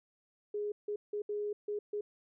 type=tone bursts at uneven times; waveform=sine; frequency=415.3 Hz; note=G#4; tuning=in tune; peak=-33 dBFS; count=6; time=0.54-0.72 / 0.88-0.96 / 1.13-1.22 / 1.29-1.53 / 1.68-1.79 / 1.93-2.01 s; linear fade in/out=5 ms; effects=none